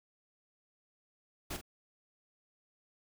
pink noise with echo, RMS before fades -39 dBFS, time 1.5-1.57 s, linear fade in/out 10 ms, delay 44 ms, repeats 1, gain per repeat -9 dB, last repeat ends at 1.614 s, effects none

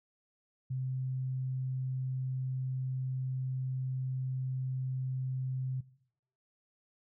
sine tone, 130 Hz, C3, 11 cents flat, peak -32 dBFS, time 0.7-5.81 s, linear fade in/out 10 ms, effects noise-tail reverb RT60 0.7 s tail -20 dB re dry

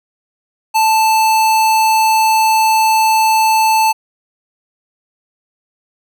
square tone, 880 Hz, A5, in tune, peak -10 dBFS, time 0.74-3.93 s, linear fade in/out 20 ms, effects none

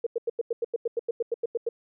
sine tone bursts, 466.1 Hz, A#4, in tune, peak -23 dBFS, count 15, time 0.04-1.69 s, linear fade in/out 5 ms, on 26 ms, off 90 ms, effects none

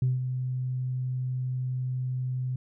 sine tone with ADSR envelope, 127.7 Hz, C3, 42 cents flat, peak -19 dBFS, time 0.02-2.56 s, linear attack 3 ms, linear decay 170 ms, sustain -8 dB, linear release 4 ms, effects tanh soft clip ceiling -18 dBFS

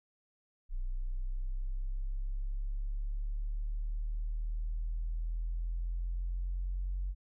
sine exponential sweep, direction up, 30.54 to 46.25 Hz, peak -31 dBFS, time 0.69-7.15 s, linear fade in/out 50 ms, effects tanh soft clip ceiling -28 dBFS

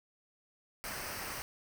pink noise with comb filter, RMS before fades -41 dBFS, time 0.84-1.42 s, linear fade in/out 0 ms, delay 0.28 ms, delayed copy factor -0.6, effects none

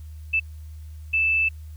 sine tone bursts at uneven times, 2637 Hz, E7, in tune, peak -18 dBFS, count 2, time 0.33-0.4 / 1.13-1.49 s, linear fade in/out 10 ms, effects added 77 Hz sine -36 dBFS peak until 1.76 s + white hiss -60 dBFS RMS until 1.76 s

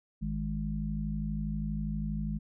harmonic tone, 52.4 Hz, G#1, 16 cents sharp, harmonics 1 / 3 / 4, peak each -35 / -35 / -35 dBFS, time 0.21-2.39 s, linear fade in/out 20 ms, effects none

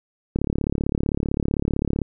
click train, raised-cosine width 3 ms, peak -9 dBFS, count 60, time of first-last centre 0.36-2.017 s, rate 35.6 Hz, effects none

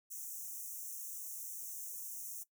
white high-pass noise, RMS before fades -45 dBFS, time 0.1-2.44 s, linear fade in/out 20 ms, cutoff 5800 Hz, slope 96 dB/octave, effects noise-tail reverb RT60 0.1 s tail -18 dB re dry

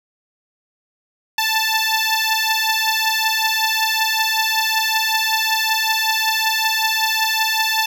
10% pulse beating tone pair, 878 / 883.3 Hz, A5 / A5, -4 / +6 cents, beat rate 5.3 Hz, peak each -11 dBFS, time 1.38-7.86 s, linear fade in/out 5 ms, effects none

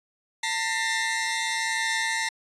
sawtooth tone cluster, 898 / 1797 / 1918 / 2092 Hz, A5 / A6 / A#6 / C7, +35 / +36 / +49 / -1 cents, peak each -27 dBFS, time 0.43-2.29 s, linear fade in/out 5 ms, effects resampled to 22050 Hz

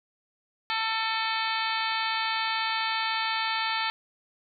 harmonic tone with a mistuned harmonic, 445.5 Hz, A4, 22 cents sharp, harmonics 2 / 3 / 4 / 5 / 6 / 7 / 8 / 9 / 10, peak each -31 / -33 / -34 / -35 / -36 / -36 / -37 / -38 / -38 dBFS, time 0.7-3.9 s, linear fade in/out 0 ms, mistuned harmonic 6, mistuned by -68 cents, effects none

